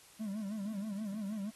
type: tone with vibrato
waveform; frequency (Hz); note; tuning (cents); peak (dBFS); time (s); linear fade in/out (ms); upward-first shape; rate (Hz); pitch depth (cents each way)
triangle; 206.8; G#3; -7; -34; 0.19-1.51; 20; sine; 6.3; 120
effects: white hiss -59 dBFS RMS until 1.55 s + AAC 32 kbps